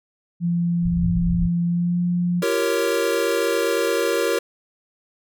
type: tone with pitch glide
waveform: sine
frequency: 172 to 175.82 Hz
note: F3 to F3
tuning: -26 to +12 cents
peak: -18 dBFS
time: 0.4-2.44 s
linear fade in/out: 50 ms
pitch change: +38 cents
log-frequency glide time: 1.65-2 s
type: low-pass noise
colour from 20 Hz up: pink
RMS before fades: -25 dBFS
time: 0.82-1.51 s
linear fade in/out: 50 ms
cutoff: 140 Hz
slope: 96 dB/octave
type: chord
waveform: square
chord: G half-diminished seventh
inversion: third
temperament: equal with one note detuned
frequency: 342.4 / 392 / 466.2 / 554.4 Hz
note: F4 / G4 / Bb4 / Db5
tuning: -34 / 0 / 0 / 0 cents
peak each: -27 / -26 / -23 / -26 dBFS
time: 2.42-4.39 s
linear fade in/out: 5 ms
effects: none